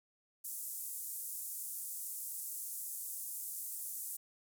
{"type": "band-pass noise", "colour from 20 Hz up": "white", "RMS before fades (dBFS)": -43, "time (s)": [0.44, 4.17], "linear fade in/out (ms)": 10, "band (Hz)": [7900, 15000], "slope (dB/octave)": 24, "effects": []}